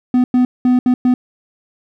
triangle tone bursts at uneven times, 250 Hz, B3, 21 cents sharp, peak -7 dBFS, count 5, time 0.14-0.24 / 0.34-0.45 / 0.65-0.79 / 0.86-0.94 / 1.05-1.14 s, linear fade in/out 2 ms, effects none

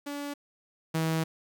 sawtooth tone pair in turn, 287 / 161.07 Hz, D4 / E3, -40 / -40 cents, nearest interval minor seventh, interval 1000 cents, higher first, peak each -30 / -22 dBFS, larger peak second, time 0.06-0.34 / 0.94-1.24 s, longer second, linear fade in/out 10 ms, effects 10-bit

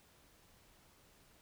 silence, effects pink hiss -66 dBFS RMS until 1.41 s

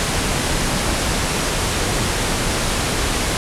pink low-pass noise, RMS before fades -20 dBFS, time 0-3.37 s, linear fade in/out 0 ms, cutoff 11000 Hz, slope 48 dB/octave, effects none

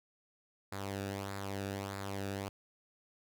sawtooth tone with flanger, 98.6 Hz, G2, 11 cents sharp, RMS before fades -40 dBFS, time 0.72-2.49 s, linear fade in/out 5 ms, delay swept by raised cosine 0.33 to 0.97 ms, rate 1.6 Hz, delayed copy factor -0.6, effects none

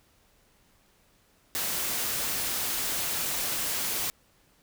white noise, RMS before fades -30 dBFS, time 1.55-4.1 s, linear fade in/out 0 ms, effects pink hiss -64 dBFS RMS until 4.62 s

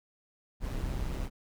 brown noise with amplitude modulation, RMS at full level -31 dBFS, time 0.6-1.3 s, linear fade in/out 50 ms, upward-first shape sine, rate 130 Hz, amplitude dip 55%, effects none

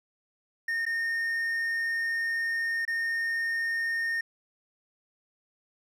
triangle tone with dropouts, 1834 Hz, A#6, 29 cents flat, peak -25 dBFS, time 0.68-4.21 s, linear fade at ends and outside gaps 5 ms, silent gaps 0.854-0.863 / 2.852-2.877 s, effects none

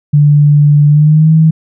sine tone with pitch glide, 146.83 to 159.2 Hz, D3 to D#3, 0 to +40 cents, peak -3 dBFS, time 0.13-1.51 s, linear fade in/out 10 ms, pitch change +140 cents, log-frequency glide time 0.88-1.32 s, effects none

